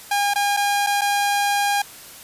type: tone with dropouts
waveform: sawtooth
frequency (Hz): 811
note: G#5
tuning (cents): -41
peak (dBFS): -14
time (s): 0.11-1.82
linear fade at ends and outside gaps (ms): 5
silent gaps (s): 0.338-0.357 / 0.567-0.571 / 0.865-0.869 / 1.011-1.016
effects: white hiss -41 dBFS RMS until 2.23 s + resampled to 32000 Hz